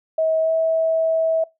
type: tone with pitch glide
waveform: sine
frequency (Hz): 640 to 648.2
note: D#5 to E5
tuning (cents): +49 to -29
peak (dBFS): -16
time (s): 0.18-1.44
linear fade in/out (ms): 5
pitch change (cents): +22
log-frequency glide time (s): 0.4-0.52
effects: noise-tail reverb RT60 0.2 s tail -21 dB re dry

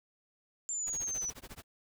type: exponential sweep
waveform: sine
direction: down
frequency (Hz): 7290 to 5890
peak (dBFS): -33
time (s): 0.69-1.3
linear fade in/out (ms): 0
type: noise with tremolo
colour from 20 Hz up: pink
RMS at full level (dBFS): -46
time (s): 0.86-1.64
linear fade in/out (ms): 20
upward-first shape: sine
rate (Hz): 14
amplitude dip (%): 100
effects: none

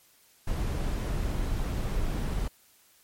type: noise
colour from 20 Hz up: brown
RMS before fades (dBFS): -29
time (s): 0.47-2.48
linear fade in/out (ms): 5
effects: white hiss -61 dBFS RMS until 3.03 s + MP3 64 kbps

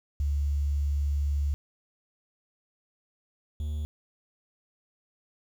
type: tone pair in turn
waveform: sine / triangle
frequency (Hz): 71.7 / 75.15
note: D2 / D2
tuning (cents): -41 / +40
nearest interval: minor second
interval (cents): 81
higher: second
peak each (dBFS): -24 / -27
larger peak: first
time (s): 0.2-1.54 / 3.6-3.85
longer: first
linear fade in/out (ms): 0
effects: 9-bit

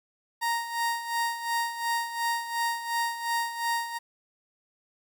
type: tone with tremolo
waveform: 30% pulse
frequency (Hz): 932.3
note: A#5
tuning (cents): 0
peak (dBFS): -22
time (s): 0.41-3.99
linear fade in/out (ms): 20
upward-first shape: sine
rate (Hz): 2.8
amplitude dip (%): 70
effects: 10-bit

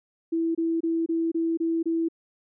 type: tone bursts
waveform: sine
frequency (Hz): 329.6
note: E4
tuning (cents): 0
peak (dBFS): -22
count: 7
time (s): 0.32-2.086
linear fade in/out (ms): 10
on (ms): 230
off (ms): 26
effects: none

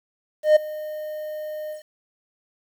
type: tone with ADSR envelope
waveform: triangle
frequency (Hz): 612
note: D#5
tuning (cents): -29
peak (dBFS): -7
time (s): 0.43-1.83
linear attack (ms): 130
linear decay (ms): 10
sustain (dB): -20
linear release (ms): 120
effects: 8-bit

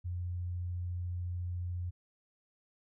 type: tone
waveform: sine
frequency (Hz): 88.6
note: F2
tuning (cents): +25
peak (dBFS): -34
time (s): 0.04-1.91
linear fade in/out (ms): 20
effects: none

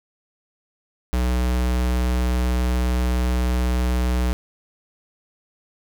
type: tone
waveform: square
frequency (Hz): 61.74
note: B1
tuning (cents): 0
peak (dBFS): -19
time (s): 1.13-4.33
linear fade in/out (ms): 0
effects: none

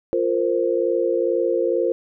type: chord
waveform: sine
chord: F suspended fourth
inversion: none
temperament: equal with one note detuned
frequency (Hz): 349.2 / 461.1 / 523.3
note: F4 / Bb4 / C5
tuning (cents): 0 / -19 / 0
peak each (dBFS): -22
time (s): 0.13-1.92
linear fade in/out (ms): 0
effects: none

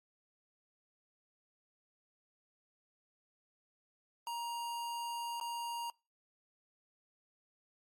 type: tone with dropouts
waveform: square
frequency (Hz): 941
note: A#5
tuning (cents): +16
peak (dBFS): -38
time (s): 4.27-5.9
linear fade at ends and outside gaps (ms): 1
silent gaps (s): 5.4-5.411
effects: noise-tail reverb RT60 0.3 s tail -26 dB re dry + MP3 64 kbps

